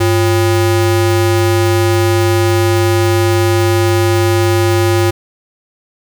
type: ring-modulated tone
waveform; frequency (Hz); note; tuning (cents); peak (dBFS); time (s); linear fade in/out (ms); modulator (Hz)
square; 224.1; A3; +32; -7; 0-5.11; 10; 125
effects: none